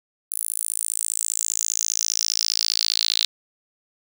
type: tone with high-pass filter sweep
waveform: sawtooth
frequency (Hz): 55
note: A1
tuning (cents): 0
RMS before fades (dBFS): -24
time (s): 0.31-3.25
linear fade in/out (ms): 0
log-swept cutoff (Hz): 11000 to 3900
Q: 6.1
effects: none